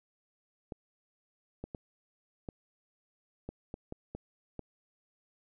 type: clicks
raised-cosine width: 2 ms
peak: -26 dBFS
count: 9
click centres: 0.722 / 1.64 / 1.748 / 2.488 / 3.49 / 3.741 / 3.924 / 4.15 / 4.593 s
effects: none